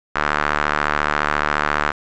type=tone with band-pass filter; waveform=sawtooth; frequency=74.4 Hz; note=D2; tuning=23 cents sharp; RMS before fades=-20 dBFS; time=0.15-1.92 s; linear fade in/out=10 ms; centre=1400 Hz; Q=2.3; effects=resampled to 16000 Hz + 7-bit